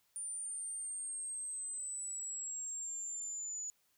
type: exponential sweep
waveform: sine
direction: down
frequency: 9240 to 6900 Hz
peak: -39 dBFS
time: 0.16-3.7 s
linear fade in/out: 0 ms
effects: white hiss -75 dBFS RMS until 3.97 s